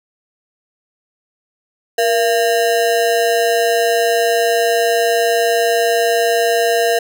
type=ring-modulated tone; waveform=square; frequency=575 Hz; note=D5; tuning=37 cents flat; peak=-10 dBFS; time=1.98-6.99 s; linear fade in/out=5 ms; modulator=105 Hz; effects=none